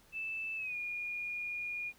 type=tone with pitch glide; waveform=sine; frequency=2637 to 2432 Hz; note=E7 to D#7; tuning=0 to -40 cents; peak=-36 dBFS; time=0.12-1.93 s; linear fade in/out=50 ms; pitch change=-140 cents; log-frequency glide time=0.56-0.76 s; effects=pink hiss -64 dBFS RMS until 1.98 s